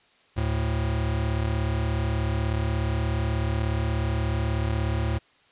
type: tone pair together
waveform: square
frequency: 73.62 / 110.2 Hz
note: D2 / A2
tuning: +5 / +3 cents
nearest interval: perfect fifth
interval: 698 cents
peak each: -27 dBFS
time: 0.36-5.19 s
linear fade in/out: 20 ms
effects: white hiss -60 dBFS RMS until 5.51 s + resampled to 8000 Hz